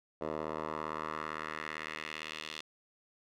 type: tone with band-pass filter sweep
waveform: 10% pulse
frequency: 77.7 Hz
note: D#2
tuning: 2 cents flat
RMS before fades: -40 dBFS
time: 0.21-2.61 s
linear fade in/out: 5 ms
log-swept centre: 650 to 3400 Hz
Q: 1.8
effects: none